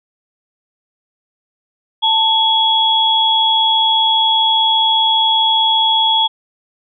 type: tone pair together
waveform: sine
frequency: 886 / 3345 Hz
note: A5 / G#7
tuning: +12 / +12 cents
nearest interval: octave + major seventh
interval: 2300 cents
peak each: -15 / -12 dBFS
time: 2.02-6.28 s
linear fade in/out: 20 ms
effects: none